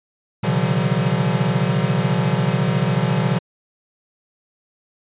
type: tone cluster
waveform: square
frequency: 122.3 / 136.4 / 150.6 / 171 / 189.4 Hz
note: B2 / C#3 / D3 / F3 / F#3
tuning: -16 / -28 / +44 / -36 / +41 cents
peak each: -24 dBFS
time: 0.43-3.39 s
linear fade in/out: 10 ms
effects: resampled to 8000 Hz